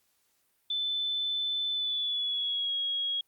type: tone with pitch glide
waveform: sine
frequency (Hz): 3517 to 3300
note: A7 to G#7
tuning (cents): -1 to -12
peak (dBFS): -28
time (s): 0.7-3.21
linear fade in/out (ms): 5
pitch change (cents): -111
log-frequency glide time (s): 1.72-2.71
effects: white hiss -72 dBFS RMS until 3.27 s + Opus 48 kbps